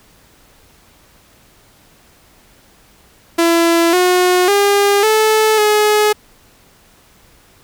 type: tone with pitch steps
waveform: sawtooth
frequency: 336.1 / 362.1 / 403.8 / 435.1 / 422.3 Hz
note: E4 / F#4 / G#4 / A4 / G#4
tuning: +34 / -37 / -49 / -19 / +29 cents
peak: -6 dBFS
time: 3.38-6.13 s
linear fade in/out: 10 ms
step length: 550 ms
effects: pink hiss -49 dBFS RMS until 7.63 s